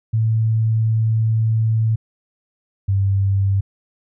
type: tone pair in turn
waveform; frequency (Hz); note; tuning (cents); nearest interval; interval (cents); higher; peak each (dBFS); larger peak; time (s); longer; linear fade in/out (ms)
sine; 111.3 / 98.1; A2 / G2; +20 / +2; major second; 218; first; -14; neither; 0.13-1.96 / 2.88-3.61; first; 10
effects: none